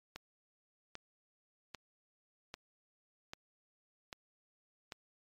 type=click train; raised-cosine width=0.2 ms; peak=-26 dBFS; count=7; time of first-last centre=0.16-4.922 s; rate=1.26 Hz; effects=MP3 96 kbps